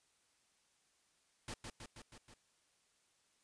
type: noise with echo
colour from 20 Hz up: pink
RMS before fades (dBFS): -45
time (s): 1.48-1.54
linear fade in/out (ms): 2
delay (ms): 160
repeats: 5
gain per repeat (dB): -3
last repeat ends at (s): 2.34
effects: white hiss -75 dBFS RMS until 3.43 s + resampled to 22050 Hz